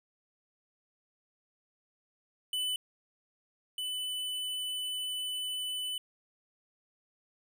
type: tone pair in turn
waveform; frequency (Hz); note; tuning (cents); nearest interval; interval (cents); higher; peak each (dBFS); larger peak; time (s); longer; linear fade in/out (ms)
square; 2998 / 2998; F#7 / F#7; +22 / +22; unison; 0; neither; -31 / -34; first; 2.53-2.76 / 3.78-5.98; second; 2
effects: none